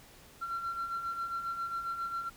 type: beating tone pair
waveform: sine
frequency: 1359 / 1366.4 Hz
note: F6 / F6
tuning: -48 / -38 cents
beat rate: 7.4 Hz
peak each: -40 / -33 dBFS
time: 0.41-2.3 s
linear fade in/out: 20 ms
effects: tanh soft clip ceiling -30 dBFS + pink hiss -56 dBFS RMS until 2.36 s